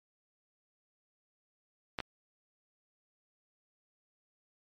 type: clicks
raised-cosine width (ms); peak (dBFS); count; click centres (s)
0.3; -18; 2; 1.988 / 2.003
effects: MP3 64 kbps